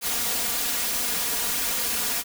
white noise with comb filter, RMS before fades -26 dBFS, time 0.01-2.24 s, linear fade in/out 50 ms, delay 4.2 ms, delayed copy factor +1, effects none

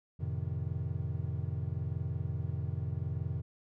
triangle chord, F dominant seventh, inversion none, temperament equal with one note detuned, 89.19 / 110 / 130.81 / 155.56 Hz, F2 / A2 / C3 / Eb3, +37 / 0 / 0 / 0 cents, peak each -35 / -37 / -36 / -38 dBFS, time 0.19-3.42 s, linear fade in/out 20 ms, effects none

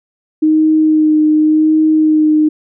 sine tone with vibrato, 309.8 Hz, D#4, 7 cents flat, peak -7 dBFS, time 0.42-2.49 s, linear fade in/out 10 ms, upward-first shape sine, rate 0.89 Hz, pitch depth 17 cents each way, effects none

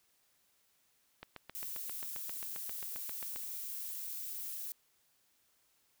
click train, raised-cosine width 0.3 ms, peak -29 dBFS, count 17, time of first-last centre 1.23-3.36 s, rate 7.51 Hz
violet noise, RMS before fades -42 dBFS, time 1.55-4.72 s, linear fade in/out 0 ms
effects white hiss -73 dBFS RMS until 6 s

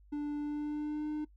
triangle tone with pitch glide, 293.7 to 302.7 Hz, D4 to D#4, 0 to -48 cents, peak -31 dBFS, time 0.12-1.25 s, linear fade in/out 10 ms, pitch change +52 cents, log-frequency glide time 0.38-1.09 s, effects noise-tail reverb RT60 0.1 s tail -22 dB re dry + added 50 Hz sine -57 dBFS peak until 1.36 s

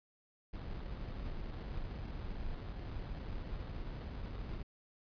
brown noise with sample-and-hold, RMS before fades -42 dBFS, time 0.53-4.63 s, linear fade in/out 10 ms, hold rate 2450 Hz, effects resampled to 11025 Hz

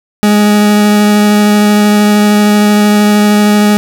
40% pulse tone with vibrato, 208.3 Hz, G#3, 5 cents sharp, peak -4 dBFS, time 0.23-3.77 s, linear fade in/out 0 ms, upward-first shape sine, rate 13 Hz, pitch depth 8 cents each way, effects none

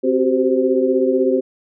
sine tone cluster, 262.2 / 374.9 / 390.9 / 520 Hz, C4 / F#4 / G4 / C5, +4 / +23 / -5 / -11 cents, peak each -19 dBFS, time 0.03-1.41 s, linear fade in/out 20 ms, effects none

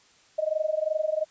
sine tone with amplitude modulation, 622.3 Hz, D#5, in tune, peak -20 dBFS, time 0.38-1.25 s, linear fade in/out 10 ms, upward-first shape sine, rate 22.8 Hz, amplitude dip 90%, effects white hiss -59 dBFS RMS until 1.3 s + resampled to 16000 Hz

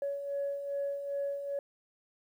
sine beating tone pair, 560 / 562.5 Hz, C#5 / C#5, +18 / +25 cents, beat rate 2.5 Hz, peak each -40 / -32 dBFS, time 0.02-1.59 s, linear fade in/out 2 ms, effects tanh soft clip ceiling -27 dBFS + 11-bit

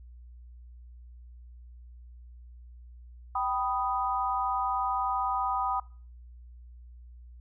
sine chord, G augmented, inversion none, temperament equal with one note detuned, 776.3 / 987.8 / 1244.5 Hz, G5 / B5 / D#6, -17 / 0 / 0 cents, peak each -31 dBFS, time 3.35-5.8 s, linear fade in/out 5 ms, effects noise-tail reverb RT60 0.4 s tail -22 dB re dry + added 60 Hz sine -46 dBFS peak until 7.4 s

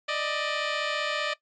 10% pulse tone pair together, 592 / 627.2 Hz, D5 / D#5, +14 / +14 cents, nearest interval minor second, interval 100 cents, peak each -20 / -24 dBFS, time 0.08-1.34 s, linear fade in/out 10 ms, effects noise-tail reverb RT60 0.1 s tail -18 dB re dry + resampled to 16000 Hz

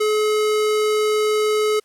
square tone, 426.8 Hz, G#4, 47 cents sharp, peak -17 dBFS, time 0-1.8 s, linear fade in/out 10 ms, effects white hiss -61 dBFS RMS until 1.84 s + low-pass 11000 Hz 12 dB/octave

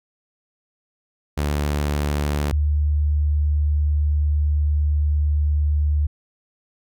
sawtooth / sine tone pair in turn, 73.2 / 74.26 Hz, D2 / D2, -5 / +20 cents, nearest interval unison, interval 25 cents, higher second, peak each -16 dBFS, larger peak neither, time 1.37-2.52 / 2.52-6.07 s, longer second, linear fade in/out 10 ms, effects none

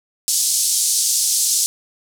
white band-pass noise, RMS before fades -18 dBFS, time 0.28-1.66 s, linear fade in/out 0 ms, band 4700 to 10000 Hz, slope 24 dB/octave, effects none

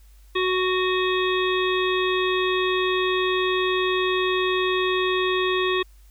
harmonic tone with a mistuned harmonic, 370 Hz, F#4, in tune, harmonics 1 / 3 / 5 / 7 / 9 / 10, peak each -22 / -27 / -29 / -30 / -32 / -32 dBFS, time 0.35-5.83 s, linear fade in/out 10 ms, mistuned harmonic 7, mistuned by -27 cents, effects added 50 Hz sine -47 dBFS peak until 6.1 s + white hiss -61 dBFS RMS until 6.1 s

